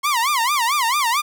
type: tone with vibrato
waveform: sawtooth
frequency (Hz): 1046.5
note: C6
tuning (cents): 0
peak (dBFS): -13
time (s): 0.03-1.22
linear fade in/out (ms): 20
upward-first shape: sine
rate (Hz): 4.5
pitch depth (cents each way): 250
effects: none